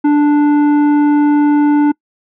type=tone with tanh clipping; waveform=triangle; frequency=293.7 Hz; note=D4; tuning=in tune; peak=-9 dBFS; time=0.04-1.92 s; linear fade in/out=10 ms; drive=14 dB; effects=noise-tail reverb RT60 0.1 s tail -26 dB re dry